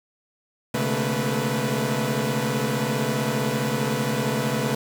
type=tone cluster; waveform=sawtooth; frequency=128.9 / 144.2 / 215.1 / 226.1 / 492.8 Hz; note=C3 / D3 / A3 / A3 / B4; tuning=-26 / -31 / -39 / +47 / -4 cents; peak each=-25 dBFS; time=0.74-4.75 s; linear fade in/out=5 ms; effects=7-bit